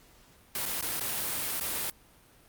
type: noise with dropouts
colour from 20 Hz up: white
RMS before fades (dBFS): -32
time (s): 0.55-1.9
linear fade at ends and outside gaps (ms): 2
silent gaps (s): 0.656-0.66 / 0.811-0.824 / 0.998-1.008 / 1.599-1.609
effects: pink hiss -59 dBFS RMS until 2.48 s + Opus 48 kbps